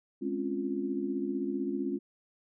sine chord, Db major seventh, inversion second, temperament equal with one note detuned, 209 / 261.6 / 277.2 / 349.2 Hz, Ab3 / C4 / Db4 / F4, +11 / 0 / 0 / 0 cents, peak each -37 / -37 / -34 / -35 dBFS, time 0.21-1.99 s, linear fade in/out 20 ms, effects none

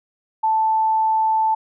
sine tone, 880 Hz, A5, in tune, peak -15 dBFS, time 0.43-1.55 s, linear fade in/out 10 ms, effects none

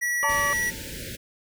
square tone, 1936 Hz, B6, 35 cents flat, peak -24 dBFS, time 0.01-0.71 s, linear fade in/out 20 ms
harmonic tone, 574 Hz, D5, 40 cents flat, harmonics 1 / 2 / 3 / 4 / 5, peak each -32 / -26 / -37 / -40 / -40 dBFS, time 0.23-0.53 s, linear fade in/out 0 ms
sine tone with exponential decay, 895 Hz, A5, 29 cents sharp, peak -24 dBFS, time 0.24-0.98 s, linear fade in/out 1 ms, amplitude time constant 160 ms
pink band-stop noise, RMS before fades -36 dBFS, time 0.28-1.17 s, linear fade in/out 20 ms, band 590 to 1500 Hz, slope 96 dB/octave
effects none

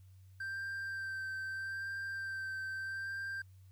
triangle tone with vibrato, 1568 Hz, G6, in tune, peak -36 dBFS, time 0.4-3.42 s, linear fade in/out 5 ms, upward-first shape sine, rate 0.79 Hz, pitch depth 17 cents each way, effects added 94 Hz sine -55 dBFS peak until 3.71 s + white hiss -75 dBFS RMS until 3.71 s

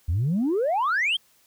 sine exponential sweep, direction up, 75.3 to 3322 Hz, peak -19 dBFS, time 0.08-1.17 s, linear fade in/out 10 ms, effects tanh soft clip ceiling -18 dBFS + white hiss -61 dBFS RMS until 1.46 s

